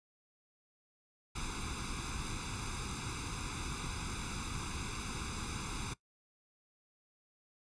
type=noise with comb filter; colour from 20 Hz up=pink; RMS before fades=-40 dBFS; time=1.35-5.94 s; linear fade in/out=10 ms; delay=0.81 ms; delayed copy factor=+0.9; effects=noise-tail reverb RT60 0.1 s tail -19 dB re dry + resampled to 22050 Hz

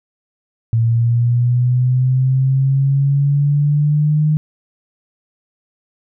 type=linear sweep; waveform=sine; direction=up; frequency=113.9 to 153.7 Hz; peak=-11 dBFS; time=0.73-4.37 s; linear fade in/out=0 ms; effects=none

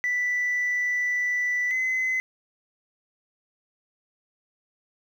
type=tone pair in turn; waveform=sine; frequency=1975.5 / 2038 Hz; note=B6 / C7; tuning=0 / -46 cents; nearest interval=minor second; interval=54 cents; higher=second; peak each=-21 dBFS; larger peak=neither; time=0.04-1.71 / 1.71-2.2 s; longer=first; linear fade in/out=0 ms; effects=tanh soft clip ceiling -20 dBFS + 9-bit

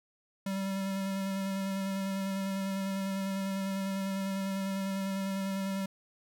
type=tone with vibrato; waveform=square; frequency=194 Hz; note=G3; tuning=18 cents flat; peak=-32 dBFS; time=0.46-5.86 s; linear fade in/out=5 ms; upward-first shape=square; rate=10 Hz; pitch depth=13 cents each way; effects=none

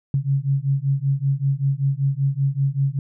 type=beating tone pair; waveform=sine; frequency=135.3 / 140.5 Hz; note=C#3 / C#3; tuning=-42 / +24 cents; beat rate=5.2 Hz; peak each=-21 dBFS; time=0.14-2.99 s; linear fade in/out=2 ms; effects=none

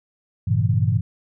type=chord; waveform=sine; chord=G diminished seventh; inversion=none; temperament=equal with one note detuned; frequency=99.94 / 116.54 / 138.59 / 164.81 Hz; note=G2 / Bb2 / Db3 / Fb3; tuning=+34 / 0 / 0 / 0 cents; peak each=-20 / -20 / -25 / -25 dBFS; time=0.47-1.01 s; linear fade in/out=10 ms; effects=none

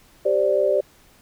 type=chord; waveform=sine; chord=G suspended fourth; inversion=none; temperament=just; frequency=392 / 522.7 / 588 Hz; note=G4 / C5 / D5; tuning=0 / -2 / +2 cents; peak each=-22 / -22 / -19 dBFS; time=0.25-0.81 s; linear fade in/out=10 ms; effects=pink hiss -54 dBFS RMS until 1.21 s

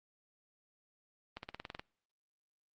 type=accelerating click train; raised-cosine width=0.3 ms; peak=-26 dBFS; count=9; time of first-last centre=1.37-1.795 s; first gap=61 ms; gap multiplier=0.96; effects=noise-tail reverb RT60 0.6 s tail -26 dB re dry + Opus 32 kbps

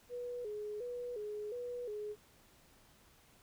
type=tone with vibrato; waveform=sine; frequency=452.7 Hz; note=A4; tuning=49 cents sharp; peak=-39 dBFS; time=0.09-2.16 s; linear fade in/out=50 ms; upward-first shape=square; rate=1.4 Hz; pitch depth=130 cents each way; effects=pink hiss -65 dBFS RMS until 3.42 s

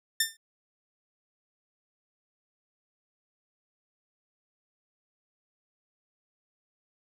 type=tone with exponential decay; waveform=10% pulse; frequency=1795 Hz; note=A6; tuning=34 cents sharp; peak=-11 dBFS; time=0.2-0.37 s; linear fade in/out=5 ms; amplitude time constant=35 ms; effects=none

